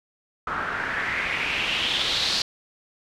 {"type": "noise with low-pass filter sweep", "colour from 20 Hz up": "white", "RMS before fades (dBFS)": -26, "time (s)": [0.47, 2.42], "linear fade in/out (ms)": 2, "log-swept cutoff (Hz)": [1300, 4500], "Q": 4, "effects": []}